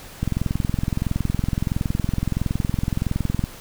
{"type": "click train", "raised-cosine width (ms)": 5, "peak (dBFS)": -9, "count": 70, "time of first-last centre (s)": [0.23, 3.439], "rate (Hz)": 21.5, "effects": ["pink hiss -41 dBFS RMS until 3.6 s"]}